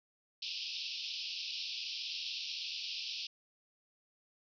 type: band-pass noise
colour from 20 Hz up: white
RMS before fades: -41 dBFS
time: 0.42-3.27 s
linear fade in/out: 5 ms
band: 2500 to 5400 Hz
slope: 96 dB/octave
effects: none